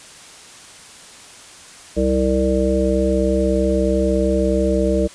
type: harmonic tone with a mistuned harmonic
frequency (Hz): 65.41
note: C2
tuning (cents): 0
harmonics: 1 / 3 / 5 / 7 / 9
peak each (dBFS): -21 / -21 / -21 / -21 / -21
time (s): 1.96-5.08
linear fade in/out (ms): 20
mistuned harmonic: 3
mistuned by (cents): -28
effects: white hiss -41 dBFS RMS until 5.14 s + resampled to 22050 Hz